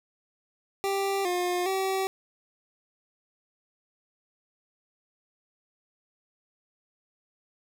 25% pulse tone with pitch steps, 393.1 / 356.6 / 383.1 Hz, G4 / F4 / G4, +5 / +36 / -40 cents, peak -22 dBFS, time 0.84-2.07 s, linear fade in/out 0 ms, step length 410 ms, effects none

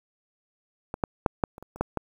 clicks, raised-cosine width 1 ms, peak -17 / -10 / -6 / -8 / -28 / -28 / -29 / -9 / -13 dBFS, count 9, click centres 0.941 / 1.038 / 1.262 / 1.438 / 1.581 / 1.626 / 1.76 / 1.81 / 1.973 s, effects 8-bit

